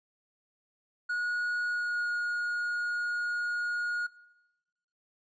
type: tone with pitch glide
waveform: triangle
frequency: 1452 to 1438.6 Hz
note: F#6 to F#6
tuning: -33 to -49 cents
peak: -27 dBFS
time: 1.09-4.07 s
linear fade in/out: 10 ms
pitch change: -16 cents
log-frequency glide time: 1.65-2.08 s
effects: noise-tail reverb RT60 1.0 s tail -20 dB re dry + resampled to 16000 Hz